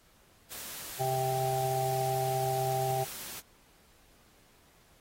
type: noise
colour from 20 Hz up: white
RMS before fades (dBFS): -42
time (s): 0.5-3.41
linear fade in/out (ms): 20
type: harmonic tone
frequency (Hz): 130.81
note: C3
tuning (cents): 0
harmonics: 1 / 3 / 5 / 6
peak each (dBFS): -34 / -36 / -35 / -31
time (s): 0.99-3.05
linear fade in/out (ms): 20
effects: pink hiss -63 dBFS RMS until 5 s + AAC 48 kbps